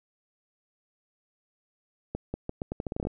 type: accelerating click train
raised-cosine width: 2 ms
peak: -18 dBFS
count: 13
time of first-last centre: 2.15-3.07 s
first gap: 190 ms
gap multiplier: 0.81
effects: none